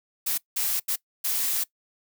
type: noise bursts at uneven times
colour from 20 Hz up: blue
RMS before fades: -26 dBFS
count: 4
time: 0.26-0.38 / 0.56-0.8 / 0.88-0.96 / 1.24-1.64 s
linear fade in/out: 10 ms
effects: noise-tail reverb RT60 0.1 s tail -21 dB re dry